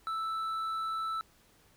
sine tone with hard clipping, 1318.5 Hz, E6, in tune, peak -33 dBFS, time 0.07-1.21 s, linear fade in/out 0 ms, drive 4 dB, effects pink hiss -64 dBFS RMS until 1.76 s

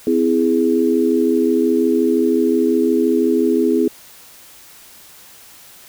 sine chord, C augmented, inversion none, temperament equal with one note detuned, 256.2 / 329.6 / 415.3 Hz, C4 / E4 / G#4, -36 / 0 / 0 cents, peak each -17 dBFS, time 0.07-3.88 s, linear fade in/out 2 ms, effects white hiss -43 dBFS RMS until 5.88 s

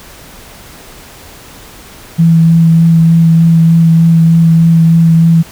sine tone with vibrato, 164.81 Hz, E3, in tune, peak -3 dBFS, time 2.18-5.43 s, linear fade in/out 20 ms, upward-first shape sine, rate 3.3 Hz, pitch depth 13 cents each way, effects pink hiss -34 dBFS RMS until 5.51 s

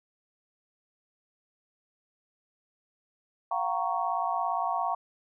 sine chord, Gb major seventh, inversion third, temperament equal with one note detuned, 698.5 / 756 / 932.3 / 1108.7 Hz, F5 / Gb5 / Bb5 / Db6, 0 / +37 / 0 / 0 cents, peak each -32 dBFS, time 3.51-4.95 s, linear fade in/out 5 ms, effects none

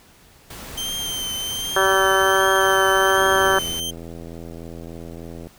pink noise, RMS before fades -36 dBFS, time 0.5-3.8 s, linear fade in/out 5 ms
sawtooth tone with vibrato, 3127 Hz, G7, 5 cents flat, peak -22 dBFS, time 0.77-3.91 s, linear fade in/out 10 ms, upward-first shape triangle, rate 1.3 Hz, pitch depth 35 cents each way
harmonic tone, 191.9 Hz, G3, 37 cents flat, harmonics 2 / 3 / 4 / 5 / 6 / 7 / 8 / 9, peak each -21 / -23 / -25 / -25 / -23 / -24 / -22 / -24 dBFS, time 1.76-3.59 s, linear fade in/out 5 ms
click train, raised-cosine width 2 ms, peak -23 dBFS, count 192, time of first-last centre 3.18-5.47 s, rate 83.4 Hz
effects pink hiss -51 dBFS RMS until 5.58 s

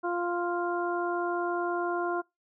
harmonic tone, 349.2 Hz, F4, in tune, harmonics 1 / 2 / 3 / 4, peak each -30 / -33 / -35 / -36 dBFS, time 0.03-2.22 s, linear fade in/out 20 ms, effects noise-tail reverb RT60 0.2 s tail -24 dB re dry

